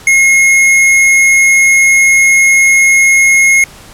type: tone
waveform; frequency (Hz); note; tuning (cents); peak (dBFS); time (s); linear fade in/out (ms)
square; 2158; C#7; -47; -5; 0.07-3.64; 2
effects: pink hiss -35 dBFS RMS until 3.93 s + low-pass 12000 Hz 12 dB/octave